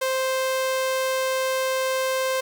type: tone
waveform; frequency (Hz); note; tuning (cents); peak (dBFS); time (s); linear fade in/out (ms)
sawtooth; 523.3; C5; 0; -18; 0.01-2.41; 10
effects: 8-bit